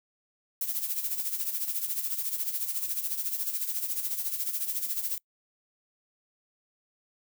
violet noise with tremolo, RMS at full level -29 dBFS, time 0.61-5.18 s, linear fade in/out 2 ms, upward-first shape sine, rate 14 Hz, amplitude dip 65%, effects noise-tail reverb RT60 0.1 s tail -25 dB re dry

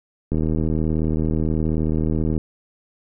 click train, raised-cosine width 3 ms, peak -10 dBFS, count 163, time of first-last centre 0.32-2.378 s, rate 78.7 Hz, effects none

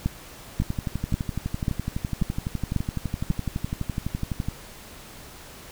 two click trains, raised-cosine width 5 ms, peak -14 / -10 dBFS, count 47 / 7, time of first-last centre 0.62-4.486 / 0.06-3.303 s, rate 11.9 / 1.85 Hz, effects pink hiss -44 dBFS RMS until 5.71 s

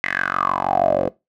10% pulse tone with band-pass filter sweep, 46.37 Hz, F#1, 5 cents sharp, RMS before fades -20 dBFS, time 0.04-1.09 s, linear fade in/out 0 ms, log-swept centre 2000 to 480 Hz, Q 8.9, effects noise-tail reverb RT60 0.2 s tail -19 dB re dry

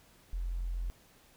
triangle tone with tanh clipping, 43.65 Hz, F1, in tune, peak -32 dBFS, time 0.33-0.9 s, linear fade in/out 0 ms, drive 4 dB, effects pink hiss -62 dBFS RMS until 1.36 s

